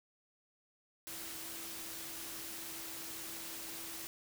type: tone in noise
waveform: sine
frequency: 329.6 Hz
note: E4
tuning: in tune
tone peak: -55 dBFS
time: 1.07-4.07 s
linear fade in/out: 0 ms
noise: white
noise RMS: -45 dBFS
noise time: 1.07-4.07 s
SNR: -13 dB
effects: none